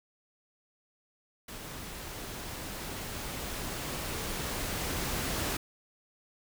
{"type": "noise with level ramp", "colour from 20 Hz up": "pink", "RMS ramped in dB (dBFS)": [-43, -32], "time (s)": [1.48, 5.57], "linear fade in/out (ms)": 5, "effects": []}